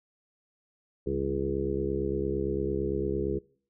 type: harmonic tone with a mistuned harmonic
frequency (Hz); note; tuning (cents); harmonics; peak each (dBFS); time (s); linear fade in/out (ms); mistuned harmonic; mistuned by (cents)
68.8; C#2; -12; 1 / 2 / 3 / 4 / 5 / 6 / 7; -36 / -37 / -37 / -40 / -33 / -31 / -38; 1.06-3.39; 10; 3; -50
effects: noise-tail reverb RT60 0.5 s tail -23 dB re dry